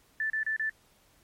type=tone bursts; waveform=sine; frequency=1760 Hz; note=A6; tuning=in tune; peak=-27 dBFS; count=4; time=0.2-0.696 s; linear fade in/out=2 ms; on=100 ms; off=32 ms; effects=pink hiss -64 dBFS RMS until 1.23 s + MP3 64 kbps